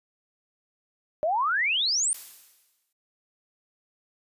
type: exponential sweep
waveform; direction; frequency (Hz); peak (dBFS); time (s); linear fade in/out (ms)
sine; up; 587.3 to 9397; -22; 1.23-2.13; 0
type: noise with exponential decay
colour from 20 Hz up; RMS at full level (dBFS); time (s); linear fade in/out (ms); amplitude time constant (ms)
blue; -37; 2.14-2.93; 5; 170
effects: noise-tail reverb RT60 0.1 s tail -26 dB re dry + resampled to 32000 Hz